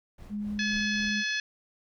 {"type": "noise with tremolo", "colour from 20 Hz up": "brown", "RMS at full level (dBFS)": -44, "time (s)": [0.18, 1.12], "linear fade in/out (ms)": 5, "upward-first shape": "triangle", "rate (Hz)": 3.8, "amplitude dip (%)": 85}
{"type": "tone", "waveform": "sine", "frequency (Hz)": 207.7, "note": "G#3", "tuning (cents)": 0, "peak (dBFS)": -30, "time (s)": [0.29, 1.24], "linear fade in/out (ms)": 50}
{"type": "harmonic tone", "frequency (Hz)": 854, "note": "G#5", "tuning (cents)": 48, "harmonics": [2, 3, 4, 5, 6, 7], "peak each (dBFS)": [-30, -34, -36, -38, -40, -41], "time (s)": [0.59, 1.4], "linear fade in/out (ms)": 2}
{"effects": []}